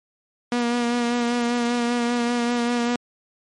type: tone with vibrato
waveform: sawtooth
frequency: 239.4 Hz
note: A#3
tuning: 46 cents sharp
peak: -16 dBFS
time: 0.52-2.96 s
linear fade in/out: 2 ms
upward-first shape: sine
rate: 5.1 Hz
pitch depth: 24 cents each way
effects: low-pass 7000 Hz 12 dB/octave + MP3 48 kbps